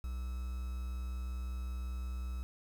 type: tone with quantisation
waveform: triangle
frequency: 62.7 Hz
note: B1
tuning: 27 cents sharp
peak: -34 dBFS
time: 0.04-2.43 s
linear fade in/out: 0 ms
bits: 9
effects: none